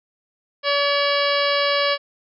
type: harmonic tone with a mistuned harmonic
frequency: 570 Hz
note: C#5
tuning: 48 cents sharp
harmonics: 1 / 2 / 3 / 4 / 5 / 6 / 7 / 8 / 9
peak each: -21 / -24 / -26 / -27 / -28 / -29 / -29 / -30 / -31 dBFS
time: 0.63-1.98 s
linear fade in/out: 50 ms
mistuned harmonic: 6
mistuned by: -66 cents
effects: none